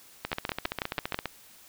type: two click trains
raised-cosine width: 0.3 ms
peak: -12 / -14 dBFS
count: 6 / 16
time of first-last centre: 0.33-1.144 / 0.25-1.257 s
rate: 6.14 / 14.9 Hz
effects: white hiss -54 dBFS RMS until 1.68 s